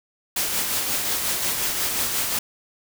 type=noise with tremolo; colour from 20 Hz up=white; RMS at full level=-23 dBFS; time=0.36-2.39 s; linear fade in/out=5 ms; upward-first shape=sine; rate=5.6 Hz; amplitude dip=35%; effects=none